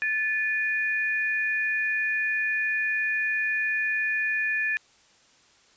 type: tone pair together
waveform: sine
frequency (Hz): 1743 / 2451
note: A6 / D#7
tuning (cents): -17 / -27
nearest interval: tritone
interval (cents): 590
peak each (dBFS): -25 / -28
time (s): 0.02-4.77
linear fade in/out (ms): 0
effects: white hiss -59 dBFS RMS until 5.76 s + resampled to 16000 Hz